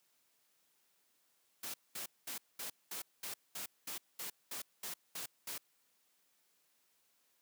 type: noise bursts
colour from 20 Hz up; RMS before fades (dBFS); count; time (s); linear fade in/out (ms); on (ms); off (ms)
white; -43; 13; 1.63-5.58; 5; 110; 210
effects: white hiss -75 dBFS RMS until 7.41 s + high-pass 150 Hz 12 dB/octave